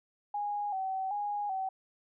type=tone with vibrato; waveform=sine; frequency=793 Hz; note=G5; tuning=20 cents sharp; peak=-31 dBFS; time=0.34-1.69 s; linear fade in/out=5 ms; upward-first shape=square; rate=1.3 Hz; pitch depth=66 cents each way; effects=none